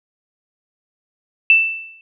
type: tone with exponential decay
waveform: sine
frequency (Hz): 2659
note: E7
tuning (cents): +14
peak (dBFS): -5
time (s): 1.5-2.01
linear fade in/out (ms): 1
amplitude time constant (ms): 110
effects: none